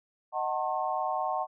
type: chord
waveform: sine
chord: D# diminished seventh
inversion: none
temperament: just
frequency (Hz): 622.3 / 746.7 / 896 / 1075.3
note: D#5 / F#5 / A5 / C6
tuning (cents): 0 / +16 / +31 / +47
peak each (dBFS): -35 / -31 / -34 / -34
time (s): 0.32-1.47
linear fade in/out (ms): 50
effects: none